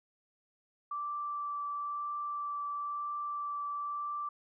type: tone with vibrato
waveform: sine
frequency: 1167 Hz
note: D6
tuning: 11 cents flat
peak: -34 dBFS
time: 0.91-4.29 s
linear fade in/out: 5 ms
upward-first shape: triangle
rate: 1 Hz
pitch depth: 10 cents each way
effects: none